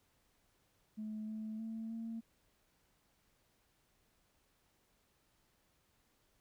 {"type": "tone with pitch steps", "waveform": "sine", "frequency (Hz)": [215.4, 217.7, 223.6, 227], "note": ["A3", "A3", "A3", "A#3"], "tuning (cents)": [-37, -18, 28, -46], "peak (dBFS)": -39, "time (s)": [0.97, 2.21], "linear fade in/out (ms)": 20, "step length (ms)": 310, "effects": ["tanh soft clip ceiling -36 dBFS", "pink hiss -75 dBFS RMS until 6.4 s"]}